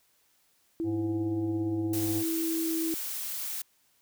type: tone with pitch glide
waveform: sine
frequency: 330.1 to 325.6 Hz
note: E4 to E4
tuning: +2 to -21 cents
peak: -28 dBFS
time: 0.8-2.94 s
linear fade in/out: 0 ms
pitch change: -23 cents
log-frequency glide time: 0.98-2.73 s
type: harmonic tone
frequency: 103.83 Hz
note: G#2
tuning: in tune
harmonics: 1 / 3 / 5 / 7 / 8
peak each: -34 / -42 / -47 / -49 / -53 dBFS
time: 0.83-2.24 s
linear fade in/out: 50 ms
type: noise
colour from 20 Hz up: blue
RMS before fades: -35 dBFS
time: 1.93-3.62 s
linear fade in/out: 5 ms
effects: white hiss -68 dBFS RMS until 4.01 s